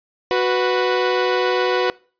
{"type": "tone pair together", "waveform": "sawtooth", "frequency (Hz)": [368.6, 493.9], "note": ["F#4", "B4"], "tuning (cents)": [-7, 0], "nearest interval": "perfect fourth", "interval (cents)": 507, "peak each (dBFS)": -15, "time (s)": [0.31, 1.9], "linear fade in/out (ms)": 0, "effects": ["noise-tail reverb RT60 0.4 s tail -23 dB re dry", "resampled to 11025 Hz"]}